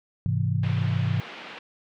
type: chord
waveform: sine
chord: Ab augmented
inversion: none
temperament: equal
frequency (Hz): 103.83 / 130.81 / 164.81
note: Ab2 / C3 / E3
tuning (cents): 0 / 0 / 0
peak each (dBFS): -25 / -26 / -28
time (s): 0.26-1.2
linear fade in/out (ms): 0
type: band-pass noise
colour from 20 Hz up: white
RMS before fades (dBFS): -41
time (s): 0.63-1.59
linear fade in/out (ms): 5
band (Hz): 170 to 3100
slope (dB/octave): 24
effects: none